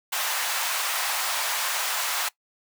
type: high-pass noise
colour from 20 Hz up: pink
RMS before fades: -27 dBFS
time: 0.12-2.29 s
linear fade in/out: 10 ms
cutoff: 780 Hz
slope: 24 dB/octave
effects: noise-tail reverb RT60 0.1 s tail -20 dB re dry